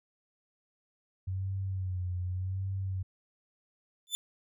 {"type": "tone with vibrato", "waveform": "sine", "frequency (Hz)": 93.1, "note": "F#2", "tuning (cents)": 11, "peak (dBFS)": -31, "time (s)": [1.27, 3.03], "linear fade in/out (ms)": 10, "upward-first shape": "sine", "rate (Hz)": 0.86, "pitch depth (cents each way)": 62}
{"type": "tone with exponential growth", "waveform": "sawtooth", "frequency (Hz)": 3520, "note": "A7", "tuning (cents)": 0, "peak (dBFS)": -23, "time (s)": [4.07, 4.15], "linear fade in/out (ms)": 0, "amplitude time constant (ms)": 16}
{"effects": []}